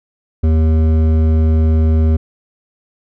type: tone with hard clipping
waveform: triangle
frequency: 79.3 Hz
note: D#2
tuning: 33 cents sharp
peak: -11 dBFS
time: 0.43-2.17 s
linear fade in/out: 10 ms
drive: 15 dB
effects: none